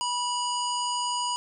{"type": "harmonic tone with a mistuned harmonic", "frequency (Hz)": 976, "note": "B5", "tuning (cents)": -21, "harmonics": [1, 3, 5, 7, 9], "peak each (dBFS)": [-28, -33, -35, -36, -38], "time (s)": [0.01, 1.36], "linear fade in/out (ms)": 0, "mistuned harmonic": 9, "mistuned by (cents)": -23, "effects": []}